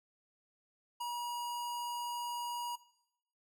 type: tone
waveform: square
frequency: 959 Hz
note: A#5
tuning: 49 cents sharp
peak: -37 dBFS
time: 1-2.76 s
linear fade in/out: 10 ms
effects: noise-tail reverb RT60 0.8 s tail -18 dB re dry